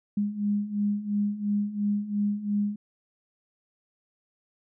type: beating tone pair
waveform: sine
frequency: 203.6 / 206.5 Hz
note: G#3 / G#3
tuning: -34 / -10 cents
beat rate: 2.9 Hz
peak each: -30 / -26 dBFS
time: 0.17-2.76 s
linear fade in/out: 5 ms
effects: none